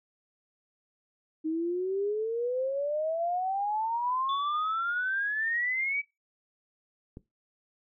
sine exponential sweep, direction up, 311.1 to 2304 Hz, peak -27 dBFS, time 1.44-6.02 s, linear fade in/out 20 ms
sine tone with exponential decay, 3471 Hz, A7, 24 cents flat, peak -35 dBFS, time 4.29-5.67 s, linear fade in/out 2 ms, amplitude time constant 300 ms
click, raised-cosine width 3 ms, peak -29 dBFS, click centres 7.171 s
effects noise-tail reverb RT60 0.2 s tail -18 dB re dry

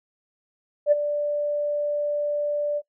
sine tone with ADSR envelope, 587.3 Hz, D5, in tune, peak -11 dBFS, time 0.86-2.82 s, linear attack 58 ms, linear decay 21 ms, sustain -11 dB, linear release 48 ms, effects noise-tail reverb RT60 0.1 s tail -22 dB re dry + tanh soft clip ceiling -7 dBFS

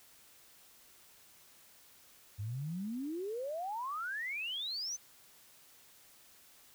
sine exponential sweep, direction up, 96.9 to 6272 Hz, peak -36 dBFS, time 2.38-4.97 s, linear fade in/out 20 ms, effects white hiss -61 dBFS RMS until 6.74 s

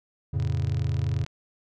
triangle chord, F augmented, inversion none, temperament equal, 87.31 / 110 / 138.59 Hz, F2 / A2 / C#3, 0 / 0 / 0 cents, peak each -26 dBFS, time 0.33-1.25 s, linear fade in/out 10 ms
click train, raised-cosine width 0.2 ms, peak -25 dBFS, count 36, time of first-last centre 0.4-1.264 s, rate 40.5 Hz
effects none

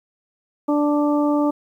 harmonic tone, 293.7 Hz, D4, in tune, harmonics 1 / 2 / 3 / 4, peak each -17 / -23 / -27 / -29 dBFS, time 0.68-1.51 s, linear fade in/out 10 ms, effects 9-bit

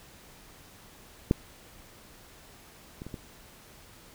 clicks, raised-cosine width 3 ms, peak -8 / -26 / -27 / -24 dBFS, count 4, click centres 1.311 / 3.019 / 3.066 / 3.142 s, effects pink hiss -53 dBFS RMS until 4.14 s

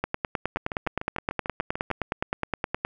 two click trains, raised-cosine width 0.5 ms, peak -16 / -10 dBFS, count 10 / 28, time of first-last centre 0.57-1.903 / 0.04-2.85 s, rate 6.75 / 9.61 Hz, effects none

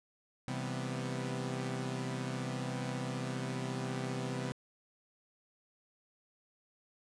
sawtooth chord, C major seventh, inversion none, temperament equal, 130.81 / 164.81 / 196 / 246.9 Hz, C3 / E3 / G3 / B3, 0 / 0 / 0 / 0 cents, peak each -34 / -40 / -40 / -38 dBFS, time 0.48-4.52 s, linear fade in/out 0 ms, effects resampled to 22050 Hz

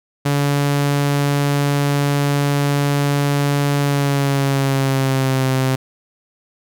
sawtooth tone with pitch glide, 142.7 to 131.61 Hz, D3 to C3, -49 to +11 cents, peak -11 dBFS, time 0.25-5.76 s, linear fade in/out 10 ms, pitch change -140 cents, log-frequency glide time 3.8-5.47 s, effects none

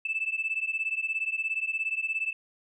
sine beating tone pair, 2625 / 2642 Hz, E7 / E7, -8 / +3 cents, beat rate 17 Hz, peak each -30 dBFS, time 0.05-2.33 s, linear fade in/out 5 ms, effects tanh soft clip ceiling -20 dBFS

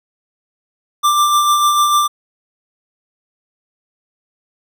square tone with tremolo, 1182 Hz, D6, 11 cents sharp, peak -10 dBFS, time 1.03-2.08 s, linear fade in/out 20 ms, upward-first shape sine, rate 6.7 Hz, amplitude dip 35%, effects none

